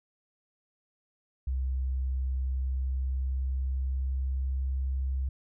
sine tone with pitch glide, 65.1 to 66.16 Hz, C2 to C2, -8 to +20 cents, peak -27 dBFS, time 1.47-5.29 s, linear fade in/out 5 ms, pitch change +28 cents, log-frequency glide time 2.37-4.81 s, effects none

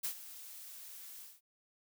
blue noise with ADSR envelope, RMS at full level -35 dBFS, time 0.03-1.41 s, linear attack 18 ms, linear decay 91 ms, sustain -15 dB, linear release 200 ms, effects none

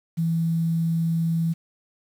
sine tone with quantisation, 165 Hz, E3, 2 cents sharp, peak -20 dBFS, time 0.17-1.54 s, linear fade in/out 20 ms, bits 8, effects none

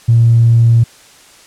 triangle tone with tanh clipping, 116.3 Hz, A#2, 4 cents flat, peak -5 dBFS, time 0.08-0.84 s, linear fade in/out 10 ms, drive 4 dB, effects white hiss -42 dBFS RMS until 1.46 s + low-pass 9000 Hz 12 dB/octave

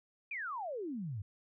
sine exponential sweep, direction down, 2500 to 92.2 Hz, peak -37 dBFS, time 0.31-1.22 s, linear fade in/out 5 ms, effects none

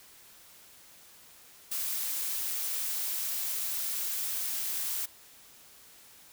blue noise, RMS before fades -33 dBFS, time 1.71-5.06 s, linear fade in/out 10 ms, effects white hiss -55 dBFS RMS until 6.32 s

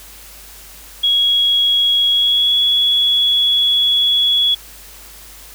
sine tone with pitch glide, 3322 to 3370 Hz, G#7 to G#7, 0 to +25 cents, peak -11 dBFS, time 1.03-4.55 s, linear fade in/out 10 ms, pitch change +25 cents, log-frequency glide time 2.1-2.56 s, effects added 50 Hz sine -43 dBFS peak until 5.54 s + white hiss -39 dBFS RMS until 5.54 s

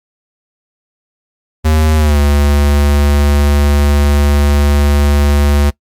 square tone with pitch glide, 77.78 to 72.15 Hz, D#2 to D2, 0 to -30 cents, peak -8 dBFS, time 1.64-5.71 s, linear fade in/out 20 ms, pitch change -130 cents, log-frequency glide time 1.96-2.19 s, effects noise-tail reverb RT60 0.1 s tail -22 dB re dry + MP3 96 kbps

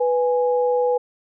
sine tone pair together, 493.9 / 830 Hz, B4 / G#5, 0 / -1 cents, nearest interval major sixth, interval 899 cents, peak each -17 / -24 dBFS, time 0-0.98 s, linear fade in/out 10 ms, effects none

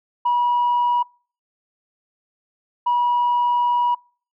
sine tone pair in turn, 968 / 968 Hz, B5 / B5, -35 / -35 cents, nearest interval unison, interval 0 cents, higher neither, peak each -14 dBFS, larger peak neither, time 0.25-1.03 / 2.86-3.95 s, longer second, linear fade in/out 10 ms, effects noise-tail reverb RT60 0.4 s tail -26 dB re dry + tanh soft clip ceiling -13 dBFS

